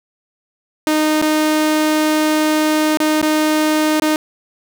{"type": "tone with dropouts", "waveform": "sawtooth", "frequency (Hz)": 308.2, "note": "D#4", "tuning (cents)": -16, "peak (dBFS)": -9, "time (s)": [0.87, 4.16], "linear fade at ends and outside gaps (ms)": 1, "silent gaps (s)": [[1.216, 1.224], [2.972, 3.002], [3.215, 3.227], [3.999, 4.021]], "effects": []}